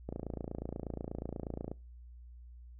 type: click train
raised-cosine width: 2 ms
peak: -25 dBFS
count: 47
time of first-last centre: 0.09-1.715 s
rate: 28.3 Hz
effects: noise-tail reverb RT60 0.3 s tail -24 dB re dry + added 60 Hz sine -49 dBFS peak until 2.79 s